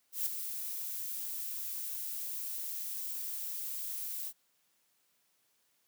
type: noise with ADSR envelope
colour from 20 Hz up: violet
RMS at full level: -31 dBFS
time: 0.12-4.33 s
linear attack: 140 ms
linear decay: 12 ms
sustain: -8 dB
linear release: 59 ms
effects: white hiss -74 dBFS RMS until 5.87 s + high-pass 100 Hz 12 dB/octave